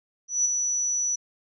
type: tone with ADSR envelope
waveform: sine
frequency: 5920 Hz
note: F#8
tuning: in tune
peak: -18 dBFS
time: 0.28-1.16 s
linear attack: 170 ms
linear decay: 14 ms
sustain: -5 dB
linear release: 12 ms
effects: none